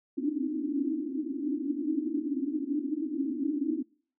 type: band-pass noise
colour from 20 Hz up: white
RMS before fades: -31 dBFS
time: 0.17-3.83 s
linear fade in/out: 10 ms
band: 260 to 320 Hz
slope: 96 dB/octave
effects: noise-tail reverb RT60 0.5 s tail -25 dB re dry